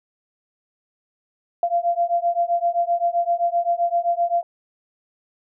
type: beating tone pair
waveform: sine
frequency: 686 / 693.7 Hz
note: F5 / F5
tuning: -31 / -12 cents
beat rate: 7.7 Hz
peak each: -21 dBFS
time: 1.63-4.43 s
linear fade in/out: 2 ms
effects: none